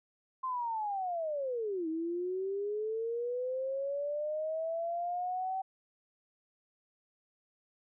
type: linear two-way sweep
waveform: sine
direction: down then up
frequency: 1053 to 315.6 to 768 Hz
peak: -32 dBFS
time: 0.43-5.62 s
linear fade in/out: 10 ms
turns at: 1.88 s
effects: none